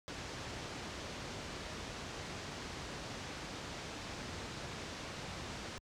pink low-pass noise, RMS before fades -44 dBFS, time 0.08-5.78 s, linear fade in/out 0 ms, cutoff 6700 Hz, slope 24 dB/octave, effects high-pass 60 Hz 12 dB/octave

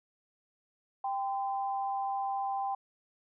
sine tone pair together, 788 / 1026.5 Hz, G5 / C6, +9 / -33 cents, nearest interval perfect fourth, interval 458 cents, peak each -31 / -38 dBFS, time 1.04-2.75 s, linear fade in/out 5 ms, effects none

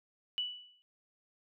sine tone with exponential decay, 2960 Hz, F#7, in tune, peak -29 dBFS, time 0.38-0.82 s, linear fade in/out 0 ms, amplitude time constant 94 ms, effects none

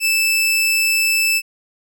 sawtooth tone, 2635 Hz, E7, 1 cent flat, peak -11 dBFS, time 0-1.42 s, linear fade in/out 50 ms, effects none

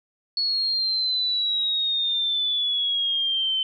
sine exponential sweep, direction down, 4384 to 3068 Hz, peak -21 dBFS, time 0.37-3.63 s, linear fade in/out 2 ms, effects none

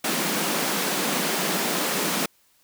pink high-pass noise, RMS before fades -25 dBFS, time 0.04-2.26 s, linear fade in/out 5 ms, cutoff 160 Hz, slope 96 dB/octave, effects white hiss -62 dBFS RMS until 2.63 s

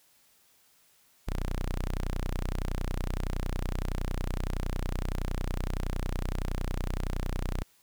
sawtooth tone, 30.79 Hz, B0, 4 cents flat, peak -25 dBFS, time 1.27-7.63 s, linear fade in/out 10 ms, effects white hiss -64 dBFS RMS until 7.82 s

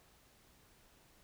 silence, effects pink hiss -66 dBFS RMS until 1.23 s

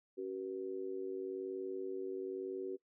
sine tone with amplitude modulation, 379.1 Hz, F#4, 42 cents sharp, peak -34 dBFS, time 0.17-2.77 s, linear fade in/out 20 ms, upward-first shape sine, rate 101 Hz, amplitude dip 85%, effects noise-tail reverb RT60 0.1 s tail -20 dB re dry

